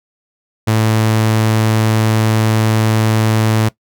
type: tone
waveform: sawtooth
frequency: 110 Hz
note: A2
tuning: in tune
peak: -7 dBFS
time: 0.67-3.69 s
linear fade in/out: 10 ms
effects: noise-tail reverb RT60 0.1 s tail -19 dB re dry